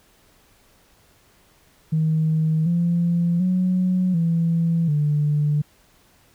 sine tone with pitch steps, 157.9 / 171.6 / 183.5 / 166.6 / 148.3 Hz, D#3 / F3 / F#3 / E3 / D3, +26 / -30 / -14 / +19 / +17 cents, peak -16 dBFS, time 1.92-5.62 s, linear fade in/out 10 ms, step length 740 ms, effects tanh soft clip ceiling -12 dBFS + pink hiss -57 dBFS RMS until 6.34 s

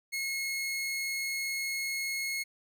sawtooth tone, 2169 Hz, C#7, 38 cents flat, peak -28 dBFS, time 0.12-2.44 s, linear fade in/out 20 ms, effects none

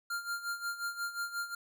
square tone with tremolo, 1397 Hz, F6, in tune, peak -33 dBFS, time 0.1-1.55 s, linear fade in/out 5 ms, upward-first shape sine, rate 5.6 Hz, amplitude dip 75%, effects none

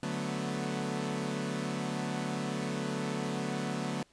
sawtooth chord, B minor seventh, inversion first, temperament equal, 146.83 / 185 / 220 / 246.9 Hz, D3 / F#3 / A3 / B3, 0 / 0 / 0 / 0 cents, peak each -34 dBFS, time 0.03-4.03 s, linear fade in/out 2 ms, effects pink hiss -66 dBFS RMS until 4.12 s + resampled to 22050 Hz

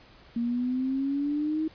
sine exponential sweep, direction up, 232.4 to 318.5 Hz, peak -25 dBFS, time 0.36-1.68 s, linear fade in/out 5 ms, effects pink hiss -54 dBFS RMS until 1.74 s + resampled to 11025 Hz

